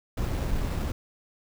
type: noise with sample-and-hold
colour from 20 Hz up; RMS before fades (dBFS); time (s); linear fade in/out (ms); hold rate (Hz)
brown; -28; 0.17-0.92; 5; 6300
effects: none